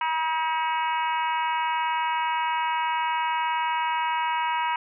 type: harmonic tone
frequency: 319.4 Hz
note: D#4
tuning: 45 cents sharp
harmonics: 3 / 4 / 5 / 6 / 7 / 8 / 9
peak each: -24 / -34 / -35 / -38 / -35 / -38 / -38 dBFS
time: 0.01-4.76 s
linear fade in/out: 2 ms
effects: none

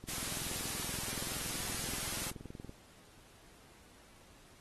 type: click train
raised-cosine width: 3 ms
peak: -33 dBFS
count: 57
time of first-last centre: 0.04-2.694 s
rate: 21.1 Hz
type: noise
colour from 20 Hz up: white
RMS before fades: -39 dBFS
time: 0.08-2.31 s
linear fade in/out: 10 ms
effects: pink hiss -61 dBFS RMS until 4.6 s + AAC 32 kbps

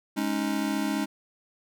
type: chord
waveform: square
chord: Ab suspended fourth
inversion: none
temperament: just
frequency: 207.7 / 276.9 / 311.5 Hz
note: Ab3 / Db4 / Eb4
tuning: 0 / -2 / +2 cents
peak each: -31 dBFS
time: 0.16-1.06 s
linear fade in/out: 20 ms
effects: none

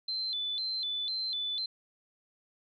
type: tone with vibrato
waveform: sine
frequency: 3786 Hz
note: A#7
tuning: 26 cents sharp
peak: -31 dBFS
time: 0.08-1.66 s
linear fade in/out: 5 ms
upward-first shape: square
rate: 2 Hz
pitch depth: 140 cents each way
effects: none

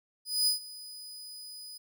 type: tone with ADSR envelope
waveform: sawtooth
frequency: 4978 Hz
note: D#8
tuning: in tune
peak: -20 dBFS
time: 0.25-1.78 s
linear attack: 220 ms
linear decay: 120 ms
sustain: -20 dB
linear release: 11 ms
effects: none

